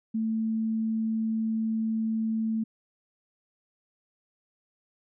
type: tone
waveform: sine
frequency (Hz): 222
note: A3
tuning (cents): +16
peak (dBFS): -25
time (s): 0.14-2.64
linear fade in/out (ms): 10
effects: none